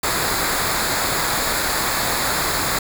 pink noise with comb filter, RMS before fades -21 dBFS, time 0.03-2.79 s, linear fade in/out 5 ms, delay 0.34 ms, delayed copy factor -0.65, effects none

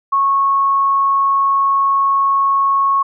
sine tone, 1100 Hz, C#6, 14 cents flat, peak -11 dBFS, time 0.12-3.03 s, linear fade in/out 10 ms, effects none

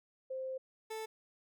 sine / 30% pulse tone pair in turn, 523.3 / 440 Hz, C5 / A4, 0 / 0 cents, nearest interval minor third, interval 300 cents, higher first, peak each -37 / -37 dBFS, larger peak neither, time 0.3-0.58 / 0.9-1.06 s, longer first, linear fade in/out 10 ms, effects none

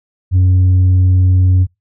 sine tone, 92 Hz, F#2, 9 cents flat, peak -4 dBFS, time 0.31-1.67 s, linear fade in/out 50 ms, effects noise-tail reverb RT60 0.2 s tail -25 dB re dry + tanh soft clip ceiling -6 dBFS

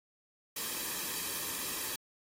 white noise with comb filter, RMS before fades -37 dBFS, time 0.56-1.96 s, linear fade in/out 5 ms, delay 1.4 ms, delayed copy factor -0.6, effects AAC 48 kbps

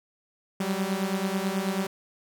sawtooth beating tone pair, 188.1 / 197.3 Hz, F#3 / G3, +29 / +11 cents, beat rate 9.2 Hz, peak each -25 dBFS, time 0.6-1.87 s, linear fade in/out 5 ms, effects none

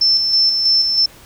sine tone with tremolo, 5320 Hz, E8, 15 cents sharp, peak -10 dBFS, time 0.01-1.06 s, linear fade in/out 5 ms, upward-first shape square, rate 3.1 Hz, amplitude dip 40%, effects pink hiss -43 dBFS RMS until 1.25 s

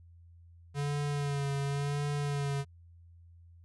square tone with vibrato, 142.5 Hz, C#3, 48 cents sharp, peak -31 dBFS, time 0.74-2.65 s, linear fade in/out 50 ms, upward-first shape sine, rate 0.92 Hz, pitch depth 34 cents each way, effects added 85 Hz sine -53 dBFS peak until 3.64 s + resampled to 24000 Hz

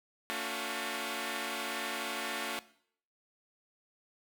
5% pulse tone cluster, 225 / 284.3 / 359.6 Hz, A3 / C#4 / F#4, +39 / +44 / -49 cents, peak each -28 dBFS, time 0.3-2.59 s, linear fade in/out 0 ms, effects noise-tail reverb RT60 0.6 s tail -18 dB re dry

